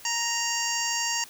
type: harmonic tone with a mistuned harmonic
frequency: 932.3 Hz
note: A#5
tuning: in tune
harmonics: 1 / 2 / 3 / 5 / 6 / 7 / 8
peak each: -33 / -33 / -33 / -33 / -33 / -33 / -33 dBFS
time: 0.05-1.24 s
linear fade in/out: 2 ms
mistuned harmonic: 8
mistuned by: -38 cents
effects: white hiss -48 dBFS RMS until 1.29 s